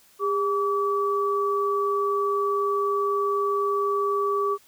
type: tone pair together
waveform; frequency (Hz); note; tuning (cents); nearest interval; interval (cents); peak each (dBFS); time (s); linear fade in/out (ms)
sine; 404 / 1148; G#4 / D6; -48 / -40; octave + tritone; 1808; -24; 0.19-4.58; 50
effects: white hiss -57 dBFS RMS until 4.67 s